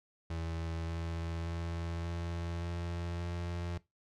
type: tone with pitch steps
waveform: 35% pulse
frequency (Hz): 82.41 / 83.22 / 84.04 / 84.87 / 85.71 / 86.56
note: E2 / E2 / E2 / F2 / F2 / F2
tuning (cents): 0 / +17 / +34 / -49 / -32 / -15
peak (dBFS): -34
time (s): 0.3-3.78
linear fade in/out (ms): 5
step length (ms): 580
effects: noise-tail reverb RT60 0.2 s tail -19 dB re dry + low-pass 6000 Hz 12 dB/octave